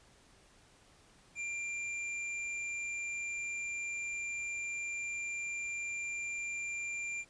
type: tone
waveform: square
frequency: 2379 Hz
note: D7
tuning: 22 cents sharp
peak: -37 dBFS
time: 1.35-7.25 s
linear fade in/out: 50 ms
effects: pink hiss -63 dBFS RMS until 7.29 s + resampled to 22050 Hz